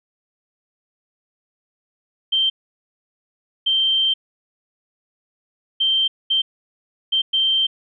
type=tone bursts at uneven times; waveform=sine; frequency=3136 Hz; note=G7; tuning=in tune; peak=-15 dBFS; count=6; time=2.32-2.5 / 3.66-4.14 / 5.8-6.08 / 6.3-6.42 / 7.12-7.22 / 7.33-7.67 s; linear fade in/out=10 ms; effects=none